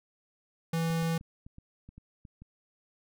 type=tone; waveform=square; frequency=164.81 Hz; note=E3; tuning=in tune; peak=-28 dBFS; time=0.73-1.18 s; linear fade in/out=5 ms
type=clicks; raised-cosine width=5 ms; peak=-36 dBFS; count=9; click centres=0.903 / 1.026 / 1.211 / 1.465 / 1.584 / 1.89 / 1.98 / 2.252 / 2.42 s
effects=none